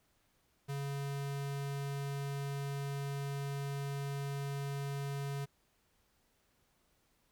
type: tone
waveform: square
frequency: 140 Hz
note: C#3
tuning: 18 cents sharp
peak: -37 dBFS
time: 0.68-5.46 s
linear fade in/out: 20 ms
effects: pink hiss -74 dBFS RMS until 7.31 s